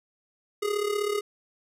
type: tone with amplitude modulation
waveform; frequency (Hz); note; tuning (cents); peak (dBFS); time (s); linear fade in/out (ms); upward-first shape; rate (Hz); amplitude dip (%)
square; 413.6; G#4; -7; -23; 0.62-1.21; 10; sine; 35.9; 70
effects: resampled to 32000 Hz